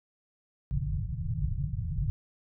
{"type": "low-pass noise", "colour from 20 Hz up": "white", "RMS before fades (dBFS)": -31, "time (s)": [0.71, 2.1], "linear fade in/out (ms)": 0, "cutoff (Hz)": 160, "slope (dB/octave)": 96, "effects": []}